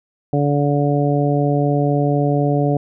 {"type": "harmonic tone", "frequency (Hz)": 144.1, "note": "D3", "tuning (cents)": -33, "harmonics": [1, 2, 3, 4, 5], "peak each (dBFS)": [-17, -20, -22, -23, -24], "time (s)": [0.33, 2.77], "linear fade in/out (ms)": 2, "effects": []}